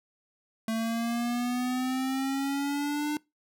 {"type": "exponential sweep", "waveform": "square", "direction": "up", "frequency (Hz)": [222.4, 300.4], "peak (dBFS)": -28, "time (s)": [0.68, 3.17], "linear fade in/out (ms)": 2, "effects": ["noise-tail reverb RT60 0.2 s tail -22 dB re dry"]}